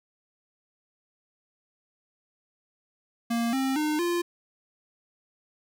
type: tone with pitch steps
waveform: square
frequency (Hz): 233.1 / 266.2 / 304 / 347.2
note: A#3 / C4 / D#4 / F4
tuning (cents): 0 / +30 / -40 / -10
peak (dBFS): -25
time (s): 3.3-4.22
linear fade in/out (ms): 10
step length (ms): 230
effects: none